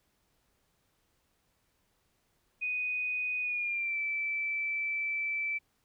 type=tone with pitch glide; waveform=sine; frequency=2489 to 2322 Hz; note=D#7 to D7; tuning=0 to -20 cents; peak=-30 dBFS; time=2.61-5.59 s; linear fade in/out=20 ms; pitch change=-120 cents; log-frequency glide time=3.41-3.99 s; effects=pink hiss -74 dBFS RMS until 5.84 s